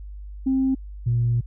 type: tone pair in turn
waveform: sine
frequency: 264.7 / 118.87 Hz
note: C4 / A#2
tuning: +20 / +34 cents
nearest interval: octave + major second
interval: 1386 cents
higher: first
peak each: -17 dBFS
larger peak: neither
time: 0.46-0.75 / 1.06-1.41 s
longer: second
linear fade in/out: 10 ms
effects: tanh soft clip ceiling -13 dBFS + added 50 Hz sine -34 dBFS peak until 1.46 s